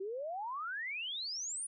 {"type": "exponential sweep", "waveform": "sine", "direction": "up", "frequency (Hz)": [370, 9910], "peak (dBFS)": -37, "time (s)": [0, 1.67], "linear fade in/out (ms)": 10, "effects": []}